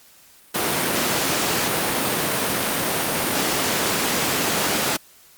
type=high-pass noise; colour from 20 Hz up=pink; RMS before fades=-22 dBFS; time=0.54-4.97 s; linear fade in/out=10 ms; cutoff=200 Hz; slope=12 dB/octave; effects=white hiss -51 dBFS RMS until 5.37 s + Opus 48 kbps